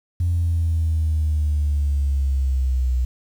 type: exponential sweep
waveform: sine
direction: down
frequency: 87.31 to 62 Hz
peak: -16 dBFS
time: 0.2-3.05 s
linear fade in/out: 5 ms
effects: tanh soft clip ceiling -13 dBFS + 8-bit